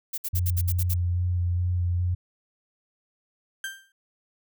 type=noise bursts; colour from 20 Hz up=violet; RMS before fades=-30 dBFS; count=8; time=0.13-0.942 s; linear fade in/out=10 ms; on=49 ms; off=60 ms
type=tone with vibrato; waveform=sine; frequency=88.6 Hz; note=F2; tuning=25 cents sharp; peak=-22 dBFS; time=0.33-2.15 s; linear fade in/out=10 ms; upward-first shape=square; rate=2.4 Hz; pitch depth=14 cents each way
type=tone with exponential decay; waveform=35% pulse; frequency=1577 Hz; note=G6; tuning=10 cents sharp; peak=-26 dBFS; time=3.64-3.92 s; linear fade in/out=2 ms; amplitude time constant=60 ms
effects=none